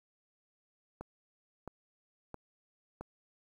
click train, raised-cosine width 1 ms, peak -28 dBFS, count 4, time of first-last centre 1.01-3.01 s, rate 1.5 Hz, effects 10-bit

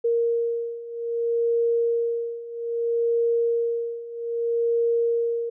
sine beating tone pair, 466.2 / 466.82 Hz, A#4 / A#4, 0 / +2 cents, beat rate 0.62 Hz, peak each -26 / -23 dBFS, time 0.04-5.5 s, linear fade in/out 10 ms, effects none

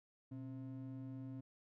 triangle ring-modulated tone, 195.3 Hz, G3, 6 cents flat, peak -40 dBFS, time 0.31-1.41 s, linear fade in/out 10 ms, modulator 71.9 Hz, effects none

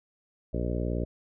harmonic tone with a mistuned harmonic, 59.5 Hz, A#1, 36 cents sharp, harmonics 1 / 2 / 3 / 4 / 5 / 6 / 7 / 8 / 9 / 10, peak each -31 / -34 / -36 / -37 / -38 / -39 / -39 / -40 / -41 / -41 dBFS, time 0.53-1.05 s, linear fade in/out 10 ms, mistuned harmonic 10, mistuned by +44 cents, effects none

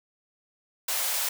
white high-pass noise, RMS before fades -28 dBFS, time 0.88-1.29 s, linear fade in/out 5 ms, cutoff 490 Hz, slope 48 dB/octave, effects none

